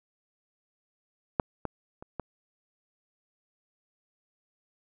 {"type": "clicks", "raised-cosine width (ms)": 1, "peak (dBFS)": [-9, -17, -29, -19], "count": 4, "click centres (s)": [1.398, 1.653, 2.025, 2.197], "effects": []}